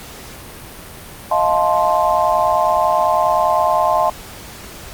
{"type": "chord", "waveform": "sine", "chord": "F dominant seventh", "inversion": "third", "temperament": "just", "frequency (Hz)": [628.6, 698.5, 873.1, 1047.7], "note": ["Eb5", "F5", "A5", "C6"], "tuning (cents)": [18, 0, -14, 2], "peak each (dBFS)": -18, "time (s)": [1.31, 4.1], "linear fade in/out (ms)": 5, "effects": ["pink hiss -35 dBFS RMS until 4.93 s", "Opus 48 kbps"]}